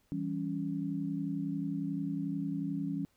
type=chord; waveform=sine; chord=C# diminished; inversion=first; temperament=equal with one note detuned; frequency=164.81 / 196 / 278.8 Hz; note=E3 / G3 / C#4; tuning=0 / 0 / +10 cents; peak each=-37 / -38 / -35 dBFS; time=0.12-3.05 s; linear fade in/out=0 ms; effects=pink hiss -72 dBFS RMS until 3.16 s